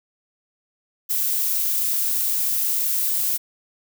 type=noise; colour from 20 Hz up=violet; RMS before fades=-22 dBFS; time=1.09-3.38 s; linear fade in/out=20 ms; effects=none